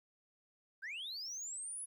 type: linear sweep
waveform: sine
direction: up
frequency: 1484 to 10548 Hz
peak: -39 dBFS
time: 0.82-1.86 s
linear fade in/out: 20 ms
effects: tanh soft clip ceiling -40 dBFS + 13-bit